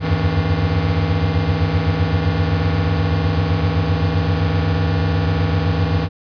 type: tone cluster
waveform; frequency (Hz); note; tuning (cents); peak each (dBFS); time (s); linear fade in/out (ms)
square; 76 / 84 / 91.4 / 99.3 / 160.4; D#2 / E2 / F#2 / G2 / E3; -40 / +33 / -21 / +23 / -47; -27 / -26 / -21 / -22 / -21; 0-6.09; 50
effects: resampled to 11025 Hz